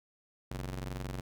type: ring-modulated tone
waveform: sawtooth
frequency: 92.4 Hz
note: F#2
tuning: 2 cents flat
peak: -30 dBFS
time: 0.51-1.21 s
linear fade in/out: 5 ms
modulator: 35.2 Hz
effects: none